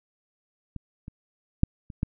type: clicks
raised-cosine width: 5 ms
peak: -23 / -26 / -6 / -27 / -13 dBFS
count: 5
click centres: 0.763 / 1.081 / 1.634 / 1.902 / 2.031 s
effects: none